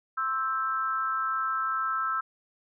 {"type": "tone with amplitude modulation", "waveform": "sine", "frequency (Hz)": 1318.5, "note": "E6", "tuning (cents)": 0, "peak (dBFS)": -22, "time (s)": [0.17, 2.21], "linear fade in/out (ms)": 10, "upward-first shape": "sine", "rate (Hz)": 258, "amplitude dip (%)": 85, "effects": []}